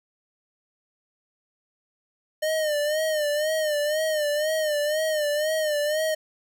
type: tone with vibrato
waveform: square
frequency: 609 Hz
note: D#5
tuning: 37 cents flat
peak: -23 dBFS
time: 2.42-6.15 s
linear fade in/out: 10 ms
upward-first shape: sine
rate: 2 Hz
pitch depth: 71 cents each way
effects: 10-bit